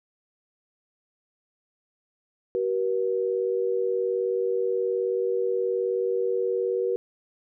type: tone pair together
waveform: sine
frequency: 380.3 / 479.1 Hz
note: F#4 / A#4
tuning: +48 / +47 cents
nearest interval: major third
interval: 399 cents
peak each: -26 / -25 dBFS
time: 2.55-6.96 s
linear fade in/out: 0 ms
effects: none